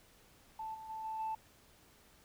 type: tone with level steps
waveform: sine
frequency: 880 Hz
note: A5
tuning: in tune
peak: -39 / -46 / -40 / -37 / -34 dBFS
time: 0.59-1.35 s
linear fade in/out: 5 ms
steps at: 0.74 / 0.89 / 1.04 / 1.19 s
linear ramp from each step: 10 ms
effects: tanh soft clip ceiling -32 dBFS + pink hiss -64 dBFS RMS until 2.24 s